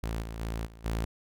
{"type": "tone with level steps", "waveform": "sawtooth", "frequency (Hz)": 55.9, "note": "A1", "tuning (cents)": 28, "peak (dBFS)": [-27, -33, -28, -44, -25], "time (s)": [0.03, 1.05], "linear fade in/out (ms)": 5, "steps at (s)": [0.21, 0.39, 0.65, 0.84], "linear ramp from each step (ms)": 20, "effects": []}